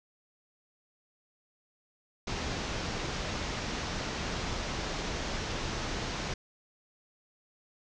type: low-pass noise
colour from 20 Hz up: pink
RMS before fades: -35 dBFS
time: 2.27-6.34 s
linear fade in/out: 5 ms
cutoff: 6600 Hz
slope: 48 dB/octave
effects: none